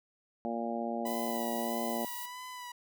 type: harmonic tone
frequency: 116.54 Hz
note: A#2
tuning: in tune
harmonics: 2 / 3 / 4 / 5 / 6 / 7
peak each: -36 / -41 / -43 / -39 / -39 / -41 dBFS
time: 0.45-2.05 s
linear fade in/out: 0 ms
type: tone with vibrato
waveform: sawtooth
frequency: 987.8 Hz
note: B5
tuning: in tune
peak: -38 dBFS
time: 1.05-2.72 s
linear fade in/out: 5 ms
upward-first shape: sine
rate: 1.6 Hz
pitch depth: 35 cents each way
type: noise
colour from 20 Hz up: violet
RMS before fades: -42 dBFS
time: 1.06-2.26 s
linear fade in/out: 5 ms
effects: none